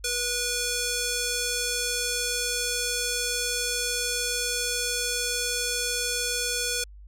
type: tone with band-pass filter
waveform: square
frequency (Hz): 486.5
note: B4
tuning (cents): -26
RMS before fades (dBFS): -28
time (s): 0.04-6.84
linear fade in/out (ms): 5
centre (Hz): 7000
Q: 0.92
effects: added 50 Hz sine -43 dBFS peak until 7.07 s